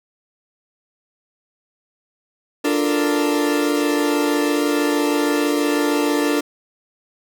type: chord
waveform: 40% pulse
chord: Bb major seventh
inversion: first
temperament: equal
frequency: 293.7 / 349.2 / 440 / 466.2 Hz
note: D4 / F4 / A4 / Bb4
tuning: 0 / 0 / 0 / 0 cents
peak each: -18 / -24 / -24 / -24 dBFS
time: 2.64-6.41 s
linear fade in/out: 10 ms
effects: none